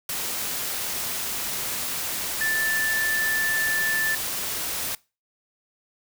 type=tone in noise; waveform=sine; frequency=1760 Hz; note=A6; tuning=in tune; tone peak=-22 dBFS; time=2.41-4.15 s; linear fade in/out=2 ms; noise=white; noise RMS=-29 dBFS; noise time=0.09-4.95 s; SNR=+4 dB; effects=noise-tail reverb RT60 0.3 s tail -23 dB re dry